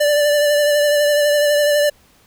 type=tone with vibrato; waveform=square; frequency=587.3 Hz; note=D5; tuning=in tune; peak=-13 dBFS; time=0-1.9 s; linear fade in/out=10 ms; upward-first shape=sine; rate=12 Hz; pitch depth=22 cents each way; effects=pink hiss -53 dBFS RMS until 2.26 s

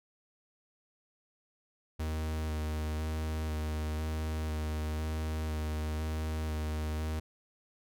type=tone with vibrato; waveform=45% pulse; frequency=77.78 Hz; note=D#2; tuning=in tune; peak=-32 dBFS; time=1.99-7.2 s; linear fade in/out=10 ms; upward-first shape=square; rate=1 Hz; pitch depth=13 cents each way; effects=none

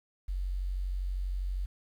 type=tone with quantisation; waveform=sine; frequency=46.25 Hz; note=F#1; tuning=in tune; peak=-30 dBFS; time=0.28-1.66 s; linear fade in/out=10 ms; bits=10; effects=none

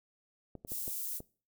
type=clicks; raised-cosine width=2 ms; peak=-31 dBFS; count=5; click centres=0.553 / 0.649 / 0.719 / 0.879 / 1.204 s
type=high-pass noise; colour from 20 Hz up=white; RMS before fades=-38 dBFS; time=0.67-1.21 s; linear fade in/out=50 ms; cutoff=9900 Hz; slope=12 dB/octave
effects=noise-tail reverb RT60 0.4 s tail -23 dB re dry

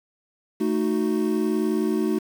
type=chord; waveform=triangle; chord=D# diminished; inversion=second; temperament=equal; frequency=220 / 311.1 / 370 Hz; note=A3 / D#4 / F#4; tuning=0 / 0 / 0 cents; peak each=-23 dBFS; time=0.6-2.19 s; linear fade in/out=10 ms; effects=7-bit

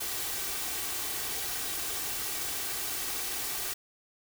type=noise with comb filter; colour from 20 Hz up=white; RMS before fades=-34 dBFS; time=0-3.74 s; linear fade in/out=10 ms; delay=2.6 ms; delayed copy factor=+0.5; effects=none

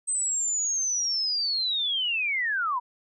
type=linear sweep; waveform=sine; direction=down; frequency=8280 to 935 Hz; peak=-24 dBFS; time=0.07-2.8 s; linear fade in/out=20 ms; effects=none

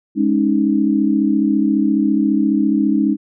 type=chord; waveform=sine; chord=Ab suspended fourth; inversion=none; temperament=just; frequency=207.7 / 276.9 / 311.5 Hz; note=Ab3 / Db4 / Eb4; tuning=0 / -2 / +2 cents; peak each=-17 dBFS; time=0.15-3.17 s; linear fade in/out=50 ms; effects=none

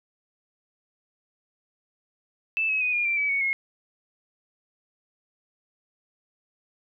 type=tone with pitch steps; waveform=sine; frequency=2637 / 2563 / 2492 / 2422 / 2355 / 2289 / 2225 / 2163 Hz; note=E7 / E7 / D#7 / D#7 / D7 / D7 / C#7 / C#7; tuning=0 / -49 / +2 / -47 / +4 / -45 / +6 / -43 cents; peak=-22 dBFS; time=2.57-3.53 s; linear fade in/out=0 ms; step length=120 ms; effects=none

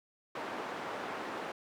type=band-pass noise; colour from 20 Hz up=white; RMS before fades=-40 dBFS; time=0.35-1.52 s; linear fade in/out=5 ms; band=250 to 1200 Hz; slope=12 dB/octave; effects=none

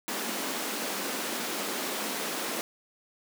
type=high-pass noise; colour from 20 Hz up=pink; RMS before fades=-33 dBFS; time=0.08-2.61 s; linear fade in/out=0 ms; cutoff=200 Hz; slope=48 dB/octave; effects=none

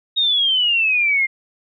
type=exponential sweep; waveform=sine; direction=down; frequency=3763 to 2100 Hz; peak=-14 dBFS; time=0.16-1.27 s; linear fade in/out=20 ms; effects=none

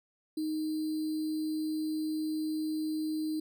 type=tone with sample-and-hold; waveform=sine; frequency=311.1 Hz; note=D#4; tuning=in tune; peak=-30 dBFS; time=0.37-3.4 s; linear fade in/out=5 ms; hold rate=4410 Hz; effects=none

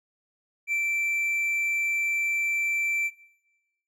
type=tone; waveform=triangle; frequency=2339 Hz; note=D7; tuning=8 cents flat; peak=-22 dBFS; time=0.67-3.11 s; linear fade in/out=50 ms; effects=noise-tail reverb RT60 1.0 s tail -20 dB re dry

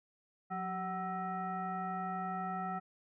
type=tone with frequency modulation; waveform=sine; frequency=750 Hz; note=F#5; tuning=23 cents sharp; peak=-35 dBFS; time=0.5-2.8 s; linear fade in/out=20 ms; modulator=568 Hz; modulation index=1.2; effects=none

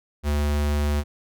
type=tone; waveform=square; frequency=73.42 Hz; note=D2; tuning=in tune; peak=-21 dBFS; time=0.23-1.04 s; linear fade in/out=50 ms; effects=none

